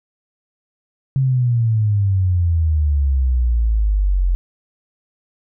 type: exponential sweep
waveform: sine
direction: down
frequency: 136.2 to 43.65 Hz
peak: -13 dBFS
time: 1.16-4.35 s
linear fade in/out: 0 ms
effects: none